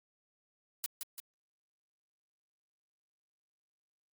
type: noise with echo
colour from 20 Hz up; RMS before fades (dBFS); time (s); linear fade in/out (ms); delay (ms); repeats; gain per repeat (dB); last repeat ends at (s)
blue; -34; 0.84-0.86; 0; 170; 2; -5; 1.2
effects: Opus 48 kbps